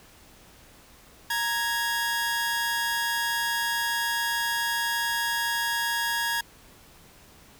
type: tone pair together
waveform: sawtooth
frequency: 932.3 / 1661.2 Hz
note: A#5 / G#6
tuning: 0 / 0 cents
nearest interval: minor seventh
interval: 1000 cents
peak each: -26 / -23 dBFS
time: 1.3-6.41 s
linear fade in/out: 5 ms
effects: pink hiss -53 dBFS RMS until 7.59 s